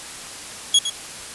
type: tone with echo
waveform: sawtooth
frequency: 3327 Hz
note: G#7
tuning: 2 cents sharp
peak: -8 dBFS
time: 0.74-0.79 s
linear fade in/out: 5 ms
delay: 110 ms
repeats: 1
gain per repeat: -10 dB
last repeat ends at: 0.9 s
effects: white hiss -35 dBFS RMS until 1.34 s + resampled to 24000 Hz